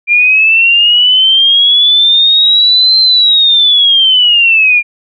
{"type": "linear two-way sweep", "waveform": "sine", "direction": "up then down", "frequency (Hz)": [2384, 4129, 2384], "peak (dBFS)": -4, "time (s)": [0.07, 4.83], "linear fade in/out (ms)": 50, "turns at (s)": 2.99, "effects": []}